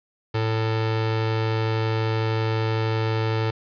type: tone pair together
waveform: sawtooth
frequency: 110.9 / 221.8 Hz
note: A2 / A3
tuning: +14 / +14 cents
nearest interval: octave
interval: 1200 cents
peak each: -17 / -23 dBFS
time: 0.34-3.51 s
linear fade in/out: 10 ms
effects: resampled to 11025 Hz + 8-bit